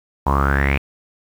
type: tone with low-pass filter sweep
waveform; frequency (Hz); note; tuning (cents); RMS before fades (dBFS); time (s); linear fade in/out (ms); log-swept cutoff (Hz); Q
sawtooth; 69.3; C#2; 0; -17; 0.26-0.78; 10; 940 to 2500; 9.4
effects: 7-bit